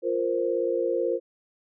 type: chord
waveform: sine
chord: F suspended fourth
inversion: none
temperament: just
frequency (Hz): 349.2 / 465.6 / 523.8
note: F4 / Bb4 / C5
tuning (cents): 0 / -2 / +2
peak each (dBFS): -28 / -27 / -27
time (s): 0.02-1.2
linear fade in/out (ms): 50
effects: none